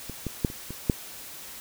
clicks, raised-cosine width 3 ms, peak -23 / -17 / -9 / -27 / -23 / -7 dBFS, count 6, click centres 0.097 / 0.267 / 0.448 / 0.501 / 0.706 / 0.898 s, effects white hiss -42 dBFS RMS until 1.6 s

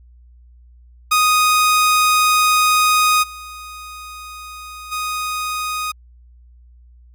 sawtooth tone with level steps, 1244.5 Hz, D#6, in tune, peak -8 / -28 / -17 dBFS, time 1.11-5.92 s, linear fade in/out 10 ms, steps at 3.22 / 4.91 s, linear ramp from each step 20 ms, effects added 60 Hz sine -43 dBFS peak until 7.14 s + MP3 96 kbps

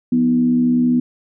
sine tone with frequency modulation, 246.6 Hz, B3, 2 cents flat, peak -12 dBFS, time 0.12-1 s, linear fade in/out 5 ms, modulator 71.1 Hz, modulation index 0.48, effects none

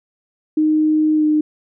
sine tone with pitch glide, 308.9 to 304.8 Hz, D#4 to D#4, -12 to -36 cents, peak -12 dBFS, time 0.57-1.41 s, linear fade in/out 5 ms, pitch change -24 cents, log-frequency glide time 1.15-1.25 s, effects none

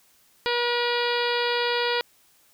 harmonic tone, 480.5 Hz, B4, 48 cents flat, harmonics 1 / 2 / 3 / 4 / 5 / 6 / 7 / 8 / 9 / 10, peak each -26 / -29 / -31 / -32 / -33 / -34 / -34 / -35 / -36 / -36 dBFS, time 0.46-2.01 s, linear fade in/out 0 ms, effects white hiss -60 dBFS RMS until 2.53 s

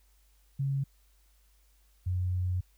sine tone pair in turn, 137.4 / 90.91 Hz, C#3 / F#2, -15 / -30 cents, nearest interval perfect fifth, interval 715 cents, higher first, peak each -27 dBFS, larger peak neither, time 0.59-0.84 / 2.06-2.61 s, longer second, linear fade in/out 10 ms, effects added 50 Hz sine -62 dBFS peak until 2.77 s + white hiss -70 dBFS RMS until 2.77 s

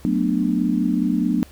sine chord, B minor seventh, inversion second, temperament just, 185.21 / 222.2 / 246.9 / 296.3 Hz, F#3 / A3 / B3 / D4, +2 / +17 / 0 / +15 cents, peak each -23 / -23 / -22 / -23 dBFS, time 0.05-1.43 s, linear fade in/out 0 ms, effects added 70 Hz sine -45 dBFS peak until 1.51 s + pink hiss -49 dBFS RMS until 1.51 s

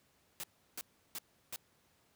white noise bursts, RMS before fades -42 dBFS, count 4, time 0.4-1.56 s, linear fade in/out 0 ms, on 35 ms, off 340 ms, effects pink hiss -71 dBFS RMS until 2.15 s + high-pass 80 Hz 12 dB/octave

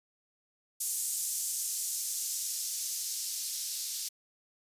violet noise with band-pass filter sweep, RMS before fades -35 dBFS, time 0.8-4.09 s, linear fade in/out 10 ms, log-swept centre 7500 to 4800 Hz, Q 1.5, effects resampled to 32000 Hz

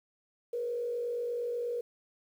sine tone with frequency modulation, 479.3 Hz, A#4, 48 cents sharp, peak -31 dBFS, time 0.53-1.81 s, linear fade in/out 5 ms, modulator 48.3 Hz, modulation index 0.46, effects 10-bit

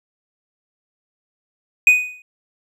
triangle tone with exponential decay, 2489 Hz, D#7, in tune, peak -3 dBFS, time 1.87-2.22 s, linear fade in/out 2 ms, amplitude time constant 74 ms, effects resampled to 32000 Hz

